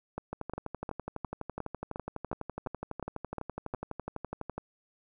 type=two click trains; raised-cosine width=1 ms; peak=-22 / -21 dBFS; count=52 / 11; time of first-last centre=0.33-4.58 / 0.18-3.739 s; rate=12 / 2.81 Hz; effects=none